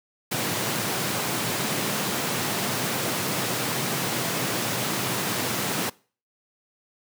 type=high-pass noise; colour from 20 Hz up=pink; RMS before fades=-27 dBFS; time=0.31-5.9 s; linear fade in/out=10 ms; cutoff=110 Hz; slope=48 dB/octave; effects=noise-tail reverb RT60 0.4 s tail -23 dB re dry